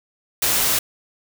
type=noise; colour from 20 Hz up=white; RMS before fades=-19 dBFS; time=0.42-0.79 s; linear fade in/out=5 ms; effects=none